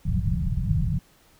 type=low-pass noise; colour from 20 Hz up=white; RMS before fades=-24 dBFS; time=0.05-0.99 s; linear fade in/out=5 ms; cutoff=180 Hz; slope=96 dB/octave; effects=pink hiss -58 dBFS RMS until 1.39 s